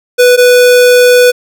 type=tone pair in turn; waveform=square; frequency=493.9 / 493.9 Hz; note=B4 / B4; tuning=0 / 0 cents; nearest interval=unison; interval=0 cents; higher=neither; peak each=-3 dBFS; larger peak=neither; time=0.18-0.37 / 0.37-1.32 s; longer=second; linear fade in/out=20 ms; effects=none